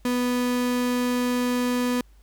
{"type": "tone", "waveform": "35% pulse", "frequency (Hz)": 246.9, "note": "B3", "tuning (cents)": 0, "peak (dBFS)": -20, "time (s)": [0.05, 2.01], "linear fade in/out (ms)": 2, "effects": ["added 50 Hz sine -50 dBFS peak until 2.22 s", "pink hiss -64 dBFS RMS until 2.22 s"]}